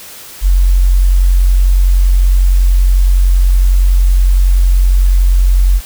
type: tone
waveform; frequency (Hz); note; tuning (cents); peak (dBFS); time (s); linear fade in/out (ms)
sine; 45.38; F#1; -33; -5; 0.41-5.81; 50
effects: white hiss -32 dBFS RMS until 5.85 s